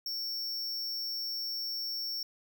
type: tone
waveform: square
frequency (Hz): 5460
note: F8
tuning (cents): -40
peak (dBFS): -34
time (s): 0.06-2.23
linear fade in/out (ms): 2
effects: 12-bit

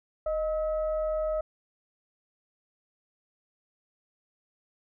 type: tone with frequency modulation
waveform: sine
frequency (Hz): 622.3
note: D#5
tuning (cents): 0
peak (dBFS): -26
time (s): 0.26-1.41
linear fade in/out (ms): 5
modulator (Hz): 664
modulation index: 0.41
effects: none

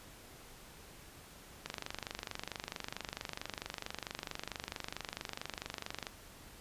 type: click train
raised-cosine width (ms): 0.2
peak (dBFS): -21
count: 109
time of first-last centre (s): 1.66-6.068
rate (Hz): 24.5
effects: pink hiss -55 dBFS RMS until 6.6 s + resampled to 32000 Hz

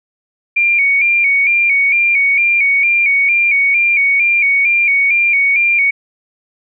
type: tone with vibrato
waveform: sine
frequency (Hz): 2308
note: D7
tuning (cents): -31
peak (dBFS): -9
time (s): 0.56-5.91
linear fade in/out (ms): 10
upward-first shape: square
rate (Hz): 2.2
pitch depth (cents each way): 58
effects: none

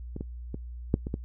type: clicks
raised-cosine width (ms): 3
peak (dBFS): -22 / -21 / -21 / -9 / -21 / -17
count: 6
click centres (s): 0.164 / 0.209 / 0.544 / 0.941 / 1.069 / 1.141
effects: noise-tail reverb RT60 0.1 s tail -23 dB re dry + added 60 Hz sine -37 dBFS peak until 1.24 s

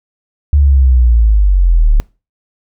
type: linear sweep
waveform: sine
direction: down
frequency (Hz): 73.42 to 35.07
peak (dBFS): -5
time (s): 0.53-2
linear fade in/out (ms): 0
effects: noise-tail reverb RT60 0.3 s tail -24 dB re dry

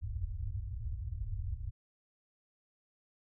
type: low-pass noise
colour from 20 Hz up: white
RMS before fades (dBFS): -38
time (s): 0.01-1.71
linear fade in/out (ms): 20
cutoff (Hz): 110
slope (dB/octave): 96
effects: none

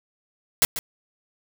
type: noise with echo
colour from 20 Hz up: white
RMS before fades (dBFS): -17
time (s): 0.62-0.65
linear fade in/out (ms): 0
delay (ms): 140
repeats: 1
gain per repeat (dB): -12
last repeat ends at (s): 0.79
effects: none

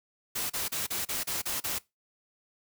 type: noise bursts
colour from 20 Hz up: white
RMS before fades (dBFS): -32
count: 8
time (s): 0.35-1.788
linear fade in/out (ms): 10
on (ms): 150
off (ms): 34
effects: noise-tail reverb RT60 0.2 s tail -21 dB re dry

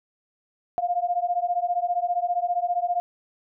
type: beating tone pair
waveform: sine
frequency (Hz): 698 / 713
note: F5 / F5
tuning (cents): -1 / +36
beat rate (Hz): 15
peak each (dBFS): -25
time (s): 0.78-3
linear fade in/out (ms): 0
effects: none

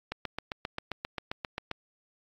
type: click train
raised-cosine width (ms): 0.3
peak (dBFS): -17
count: 13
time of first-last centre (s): 0.12-1.714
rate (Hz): 7.53
effects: AAC 48 kbps

